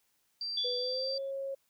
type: tone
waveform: sine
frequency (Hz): 4699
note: D8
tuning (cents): 0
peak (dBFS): -34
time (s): 0.41-1.18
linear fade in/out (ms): 2
type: tone with exponential decay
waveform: sine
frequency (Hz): 3445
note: A7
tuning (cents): -37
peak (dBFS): -29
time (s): 0.57-1.31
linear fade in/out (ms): 5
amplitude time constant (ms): 160
type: tone with pitch glide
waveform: sine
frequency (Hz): 493.9 to 544.9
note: B4 to C#5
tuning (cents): 0 to -30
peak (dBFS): -34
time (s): 0.64-1.55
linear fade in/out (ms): 10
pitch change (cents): +170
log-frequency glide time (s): 0.78-1.18
effects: white hiss -74 dBFS RMS until 1.69 s